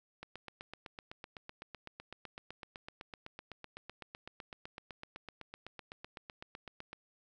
click train, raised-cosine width 0.3 ms, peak -29 dBFS, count 54, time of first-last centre 0.23-6.93 s, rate 7.91 Hz, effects none

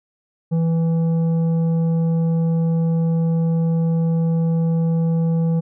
triangle tone with tanh clipping, 164.81 Hz, E3, in tune, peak -17 dBFS, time 0.51-5.61 s, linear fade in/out 20 ms, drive 12 dB, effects none

